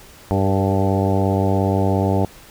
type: harmonic tone with a mistuned harmonic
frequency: 97.1 Hz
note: G2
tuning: 16 cents flat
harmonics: 1 / 2 / 3 / 4 / 5 / 6 / 7 / 8 / 9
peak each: -19 / -22 / -24 / -25 / -26 / -27 / -27 / -28 / -29 dBFS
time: 0.31-2.25 s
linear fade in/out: 0 ms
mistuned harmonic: 5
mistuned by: -30 cents
effects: pink hiss -44 dBFS RMS until 2.5 s